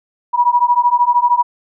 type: beating tone pair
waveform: sine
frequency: 962 / 975 Hz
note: B5 / B5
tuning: -46 / -23 cents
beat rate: 13 Hz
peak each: -13 dBFS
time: 0.33-1.43 s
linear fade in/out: 20 ms
effects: none